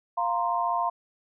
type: chord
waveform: sine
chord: F suspended fourth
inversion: none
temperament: equal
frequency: 698.5 / 932.3 / 1046.5 Hz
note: F5 / Bb5 / C6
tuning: 0 / 0 / 0 cents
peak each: -28 dBFS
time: 0.17-0.9 s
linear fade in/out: 10 ms
effects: none